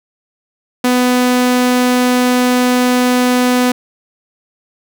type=tone; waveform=sawtooth; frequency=249.1 Hz; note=B3; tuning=15 cents sharp; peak=-6 dBFS; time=0.84-3.72 s; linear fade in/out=5 ms; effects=none